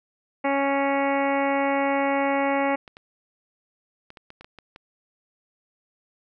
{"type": "harmonic tone", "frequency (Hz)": 277.2, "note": "C#4", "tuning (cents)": 0, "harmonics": [1, 2, 3, 4, 5, 6, 7, 8, 9, 10], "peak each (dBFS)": [-26, -25, -26, -32, -36, -39, -33, -32, -42, -42], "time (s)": [0.44, 2.76], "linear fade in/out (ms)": 10}
{"type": "clicks", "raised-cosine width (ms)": 0.3, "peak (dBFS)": -27, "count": 9, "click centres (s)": [2.878, 2.969, 4.104, 4.172, 4.304, 4.41, 4.445, 4.587, 4.761]}
{"effects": []}